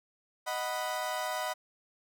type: chord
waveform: 30% pulse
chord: B major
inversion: first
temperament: equal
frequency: 622.3 / 740 / 987.8 Hz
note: D#5 / F#5 / B5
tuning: 0 / 0 / 0 cents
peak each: -34 dBFS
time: 0.46-1.54 s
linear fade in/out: 20 ms
effects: none